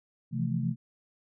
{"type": "chord", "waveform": "sine", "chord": "F major seventh", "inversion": "second", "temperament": "equal with one note detuned", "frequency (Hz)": [130.81, 164.81, 173.01, 220], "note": ["C3", "E3", "F3", "A3"], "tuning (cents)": [0, 0, -16, 0], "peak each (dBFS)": [-31, -33, -34, -33], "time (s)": [0.31, 0.76], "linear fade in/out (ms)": 50, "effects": []}